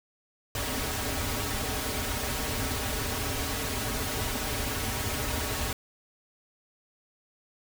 pink noise with comb filter, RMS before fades -31 dBFS, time 0.55-5.73 s, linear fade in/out 2 ms, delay 5.8 ms, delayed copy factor -1, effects none

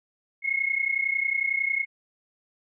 sine tone pair together, 2155 / 2186 Hz, C#7 / C#7, -49 / -25 cents, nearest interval unison, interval 24 cents, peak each -26 dBFS, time 0.42-1.86 s, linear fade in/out 50 ms, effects none

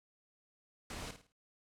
pink noise with echo, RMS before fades -44 dBFS, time 0.9-1.11 s, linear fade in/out 2 ms, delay 53 ms, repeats 4, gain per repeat -9 dB, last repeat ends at 1.322 s, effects low-pass 9000 Hz 12 dB/octave

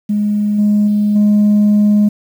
sine tone with level steps, 208.1 Hz, G#3, 4 cents sharp, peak -11 / -7 / -9 / -5 dBFS, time 0.09-2.09 s, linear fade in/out 10 ms, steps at 0.58 / 0.87 / 1.15 s, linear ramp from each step 10 ms, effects tanh soft clip ceiling -6 dBFS + 7-bit

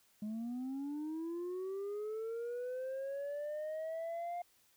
sine linear sweep, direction up, 207.7 to 707 Hz, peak -35 dBFS, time 0.22-4.42 s, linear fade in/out 5 ms, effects tanh soft clip ceiling -37 dBFS + white hiss -70 dBFS RMS until 4.76 s

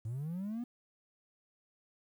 triangle linear sweep, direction up, 105 to 246.9 Hz, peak -33 dBFS, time 0.05-0.64 s, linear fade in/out 5 ms, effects tanh soft clip ceiling -30 dBFS + 11-bit

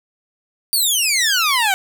15% pulse exponential sweep, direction down, 4699 to 742 Hz, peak -8 dBFS, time 0.73-1.74 s, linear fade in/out 0 ms, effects none

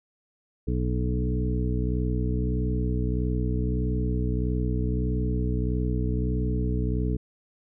harmonic tone with a mistuned harmonic, 61.6 Hz, B1, 4 cents flat, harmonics 1 / 2 / 3 / 4 / 5 / 7, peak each -26 / -29 / -32 / -34 / -34 / -35 dBFS, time 0.67-7.17 s, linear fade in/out 10 ms, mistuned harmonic 1, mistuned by -22 cents, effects none

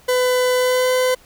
40% pulse tone with pitch glide, 502 to 508.7 Hz, B4 to C5, +28 to -49 cents, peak -14 dBFS, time 0.08-1.15 s, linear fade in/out 10 ms, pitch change +23 cents, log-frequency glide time 0.55-0.92 s, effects pink hiss -50 dBFS RMS until 1.25 s

